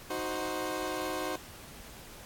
20% pulse chord, C diminished, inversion first, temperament equal, 311.1 / 370 / 523.3 Hz, Eb4 / Gb4 / C5, 0 / 0 / 0 cents, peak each -32 dBFS, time 0.1-1.36 s, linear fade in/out 5 ms, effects pink hiss -49 dBFS RMS until 2.25 s + AAC 64 kbps

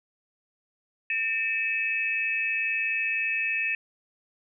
sine tone cluster, 1806 / 2310 / 2591 Hz, A6 / D7 / E7, +45 / -29 / -30 cents, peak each -31 / -34 / -26 dBFS, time 1.1-3.75 s, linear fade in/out 2 ms, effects none

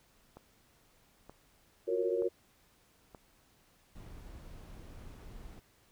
click train, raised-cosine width 1 ms, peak -35 dBFS, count 4, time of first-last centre 0.37-3.148 s, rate 1.08 Hz
sine chord, Gb major seventh, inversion third, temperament equal with one note detuned, 354.9 / 370 / 466.2 / 554.4 Hz, F4 / Gb4 / Bb4 / Db5, +28 / 0 / 0 / 0 cents, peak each -36 / -35 / -32 / -37 dBFS, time 1.87-2.29 s, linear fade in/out 20 ms
brown noise, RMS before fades -49 dBFS, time 3.95-5.6 s, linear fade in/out 10 ms
effects pink hiss -67 dBFS RMS until 5.91 s

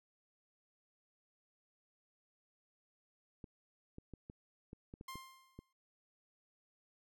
clicks, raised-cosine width 3 ms, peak -36 dBFS, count 9, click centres 3.442 / 3.984 / 4.137 / 4.299 / 4.731 / 4.939 / 5.011 / 5.156 / 5.59 s
sawtooth tone with exponential decay, 1055 Hz, C6, 14 cents sharp, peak -40 dBFS, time 5.08-5.73 s, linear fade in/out 5 ms, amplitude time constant 140 ms
effects none

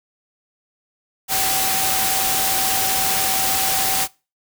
sine tone in noise, 768 Hz, G5, 36 cents flat, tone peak -25 dBFS, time 1.28-4.08 s, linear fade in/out 50 ms, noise white, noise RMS -20 dBFS, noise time 1.28-4.08 s, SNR -8 dB, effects noise-tail reverb RT60 0.3 s tail -23 dB re dry

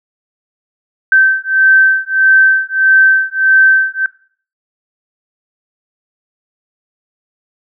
sine beating tone pair, 1549 / 1550.6 Hz, G6 / G6, -21 / -19 cents, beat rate 1.6 Hz, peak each -10 dBFS, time 1.12-4.06 s, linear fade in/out 2 ms, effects noise-tail reverb RT60 0.5 s tail -21 dB re dry

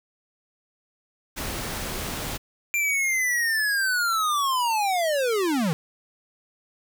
pink noise, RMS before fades -31 dBFS, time 1.36-2.38 s, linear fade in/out 20 ms
square linear sweep, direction down, 2382 to 145.9 Hz, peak -22 dBFS, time 2.74-5.73 s, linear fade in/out 0 ms
effects none

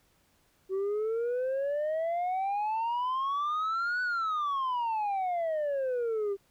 sine exponential two-way sweep, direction up then down, 376.1 to 1497 to 389.4 Hz, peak -25 dBFS, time 0.69-6.37 s, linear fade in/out 50 ms, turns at 4.02 s, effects tanh soft clip ceiling -27 dBFS + pink hiss -68 dBFS RMS until 6.5 s

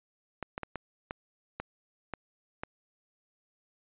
clicks, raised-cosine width 0.5 ms, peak -20 dBFS, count 8, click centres 0.427 / 0.579 / 0.633 / 0.757 / 1.109 / 1.6 / 2.137 / 2.635 s, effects resampled to 8000 Hz

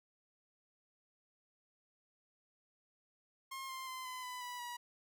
sawtooth tone with pitch steps, 1069 / 1051.2 / 1033.8 / 1016.6 / 999.7 / 983.1 / 966.8 Hz, C6 / C6 / C6 / B5 / B5 / B5 / B5, +37 / +8 / -21 / +50 / +21 / -8 / -37 cents, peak -39 dBFS, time 3.51-4.77 s, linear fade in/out 10 ms, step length 180 ms, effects none

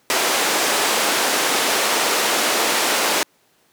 pink band-pass noise, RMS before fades -19 dBFS, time 0.1-3.23 s, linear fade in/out 0 ms, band 400 to 11000 Hz, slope 12 dB/octave, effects pink hiss -59 dBFS RMS until 3.72 s + high-pass 200 Hz 12 dB/octave

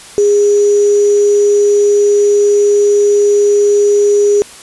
sine tone with sample-and-hold, 410 Hz, G#4, 22 cents flat, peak -6 dBFS, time 0.18-4.42 s, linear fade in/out 0 ms, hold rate 6300 Hz, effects white hiss -34 dBFS RMS until 4.62 s + resampled to 24000 Hz

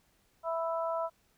harmonic tone, 329.6 Hz, E4, in tune, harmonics 2 / 3 / 4, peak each -32 / -36 / -38 dBFS, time 0.43-1.1 s, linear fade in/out 50 ms, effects pink hiss -70 dBFS RMS until 1.37 s

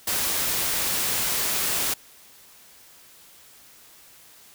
white noise, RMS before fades -25 dBFS, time 0.07-1.94 s, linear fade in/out 5 ms, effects white hiss -51 dBFS RMS until 4.54 s

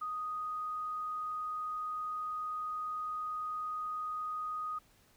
sine tone, 1244.5 Hz, D#6, in tune, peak -35 dBFS, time 0.01-4.79 s, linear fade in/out 10 ms, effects pink hiss -66 dBFS RMS until 5.16 s

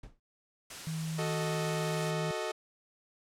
brown noise with exponential decay, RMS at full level -39 dBFS, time 0.03-0.2 s, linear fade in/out 5 ms, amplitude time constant 36 ms
white noise, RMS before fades -43 dBFS, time 0.7-2.11 s, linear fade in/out 5 ms
sine tone, 159.7 Hz, D#3, 45 cents sharp, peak -33 dBFS, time 0.87-2.31 s, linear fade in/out 0 ms
sawtooth chord, D# diminished, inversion first, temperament equal, 370 / 440 / 622.3 Hz, F#4 / A4 / D#5, 0 / 0 / 0 cents, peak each -35 / -33 / -33 dBFS, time 1.18-2.52 s, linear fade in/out 10 ms
effects low-pass 9000 Hz 12 dB/octave

